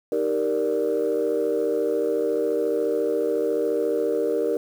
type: chord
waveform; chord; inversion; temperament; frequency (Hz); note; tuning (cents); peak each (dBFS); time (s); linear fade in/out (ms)
sine; Eb major seventh; none; equal; 311.1 / 392 / 466.2 / 587.3; Eb4 / G4 / Bb4 / D5; 0 / 0 / 0 / 0; -28 / -26 / -22 / -28; 0.12-4.57; 2
effects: tanh soft clip ceiling -14 dBFS + 8-bit